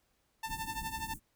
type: tone with tremolo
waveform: sawtooth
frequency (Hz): 892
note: A5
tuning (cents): +23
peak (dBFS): -30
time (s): 0.43-1.14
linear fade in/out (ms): 5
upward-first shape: triangle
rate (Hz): 12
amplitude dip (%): 90
type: band-stop noise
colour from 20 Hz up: pink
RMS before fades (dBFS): -45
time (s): 0.45-1.2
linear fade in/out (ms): 50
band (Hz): 330 to 7000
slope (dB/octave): 48
effects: pink hiss -75 dBFS RMS until 1.35 s